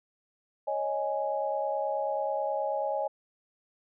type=chord; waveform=sine; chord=C# suspended second; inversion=none; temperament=just; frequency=554.4 / 623.7 / 831.5 Hz; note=C#5 / D#5 / G#5; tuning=0 / +4 / +2 cents; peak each=-32 dBFS; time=0.67-3.08 s; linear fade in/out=10 ms; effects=none